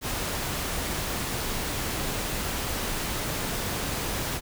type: noise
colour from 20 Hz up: pink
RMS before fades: -30 dBFS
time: 0.01-4.41 s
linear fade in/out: 50 ms
effects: none